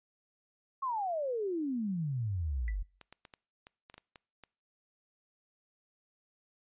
sine exponential sweep, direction down, 1108.7 to 43.7 Hz, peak -31 dBFS, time 0.82-2.83 s, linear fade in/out 10 ms
sine tone with exponential decay, 1975.5 Hz, B6, in tune, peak -38 dBFS, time 2.68-2.76 s, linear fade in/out 1 ms, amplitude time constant 16 ms
clicks, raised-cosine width 0.2 ms, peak -32 dBFS, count 10, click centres 3.013 / 3.126 / 3.252 / 3.338 / 3.669 / 3.899 / 3.942 / 3.98 / 4.158 / 4.437 s
effects noise-tail reverb RT60 0.5 s tail -25 dB re dry + resampled to 8000 Hz

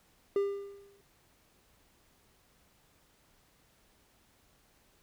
triangle tone with exponential decay, 399.5 Hz, G4, 33 cents sharp, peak -22 dBFS, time 0.36-1.01 s, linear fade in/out 2 ms, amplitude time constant 140 ms, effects pink hiss -67 dBFS RMS until 5.02 s

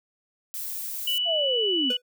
violet noise, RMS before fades -33 dBFS, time 0.54-1.18 s, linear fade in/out 0 ms
sine tone, 2960 Hz, F#7, in tune, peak -23 dBFS, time 1.07-1.97 s, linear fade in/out 5 ms
sine linear sweep, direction down, 697 to 223.5 Hz, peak -25 dBFS, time 1.25-1.93 s, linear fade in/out 50 ms
square tone with exponential decay, 493.9 Hz, B4, in tune, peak -27 dBFS, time 1.9-2.02 s, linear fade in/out 5 ms, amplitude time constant 25 ms
effects none

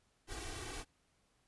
pink noise with comb filter, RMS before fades -44 dBFS, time 0.27-0.85 s, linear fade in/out 50 ms, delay 2.6 ms, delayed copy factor +0.9, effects pink hiss -75 dBFS RMS until 1.47 s + resampled to 24000 Hz

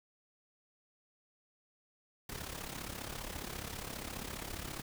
pink noise with amplitude modulation, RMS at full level -40 dBFS, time 2.29-4.82 s, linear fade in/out 5 ms, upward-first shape sine, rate 34.8 Hz, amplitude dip 70%, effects none

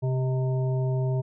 harmonic tone with a mistuned harmonic, 130.81 Hz, C3, in tune, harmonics 1 / 3 / 5 / 7, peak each -23 / -33 / -36 / -43 dBFS, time 0.02-1.22 s, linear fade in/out 20 ms, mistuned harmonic 5, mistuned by -49 cents, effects none

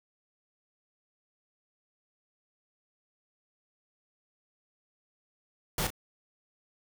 pink noise with echo, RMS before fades -30 dBFS, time 5.78-5.87 s, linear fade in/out 2 ms, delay 34 ms, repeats 1, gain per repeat -9 dB, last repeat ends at 5.904 s, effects none

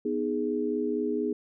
sine chord, G# minor, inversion first, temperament equal, 246.9 / 311.1 / 415.3 Hz, B3 / D#4 / G#4, 0 / 0 / 0 cents, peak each -31 / -31 / -29 dBFS, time 0.05-1.33 s, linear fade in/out 5 ms, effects none

